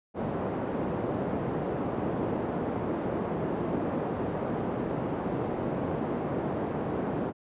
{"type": "band-pass noise", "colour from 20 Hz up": "pink", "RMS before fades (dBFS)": -31, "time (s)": [0.14, 7.33], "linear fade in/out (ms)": 50, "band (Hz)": [170, 680], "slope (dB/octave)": 12, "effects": ["resampled to 8000 Hz"]}